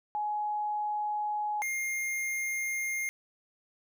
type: tone pair in turn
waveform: sine / square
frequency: 840 / 2121 Hz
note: G#5 / C7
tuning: +19 / +23 cents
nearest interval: octave + major third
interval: 1604 cents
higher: second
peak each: -29 / -31 dBFS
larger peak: first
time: 0.15-1.62 / 1.62-3.09 s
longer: neither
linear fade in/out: 0 ms
effects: none